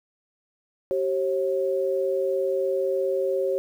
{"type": "tone pair together", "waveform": "sine", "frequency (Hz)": [384, 541], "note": ["G4", "C#5"], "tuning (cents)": [-36, -42], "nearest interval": "tritone", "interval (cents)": 594, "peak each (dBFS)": [-25, -24], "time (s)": [0.91, 3.58], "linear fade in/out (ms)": 0, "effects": ["9-bit"]}